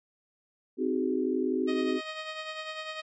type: chord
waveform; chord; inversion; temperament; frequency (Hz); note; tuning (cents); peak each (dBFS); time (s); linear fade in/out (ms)
sine; Ab dominant seventh; first; just; 259.6 / 311.5 / 373.8 / 415.3; C4 / Eb4 / Gb4 / Ab4; -13 / +2 / +18 / 0; -30 / -33 / -30 / -34; 0.77-2.01; 50
type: tone with tremolo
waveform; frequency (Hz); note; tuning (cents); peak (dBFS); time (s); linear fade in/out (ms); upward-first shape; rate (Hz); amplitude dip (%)
10% pulse; 626; D#5; +10; -25; 1.67-3.02; 20; triangle; 10; 55
effects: resampled to 16000 Hz